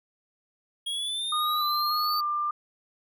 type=exponential sweep; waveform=square; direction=up; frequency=3280 to 4600 Hz; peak=-29 dBFS; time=0.86-2.21 s; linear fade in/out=10 ms
type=tone with vibrato; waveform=sine; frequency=1208 Hz; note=D6; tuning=48 cents sharp; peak=-25 dBFS; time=1.32-2.51 s; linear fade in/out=5 ms; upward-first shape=square; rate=1.7 Hz; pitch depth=23 cents each way
effects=none